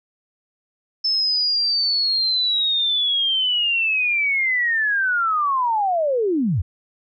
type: linear sweep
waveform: sine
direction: down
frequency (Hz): 5274 to 69.3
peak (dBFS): -17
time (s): 1.04-6.62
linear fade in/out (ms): 10
effects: none